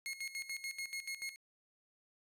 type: tone with tremolo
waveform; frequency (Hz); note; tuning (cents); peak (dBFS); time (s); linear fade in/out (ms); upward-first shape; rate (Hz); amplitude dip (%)
sawtooth; 2161; C#7; -45; -35; 0.06-1.36; 0; square; 6.9; 75
effects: resampled to 32000 Hz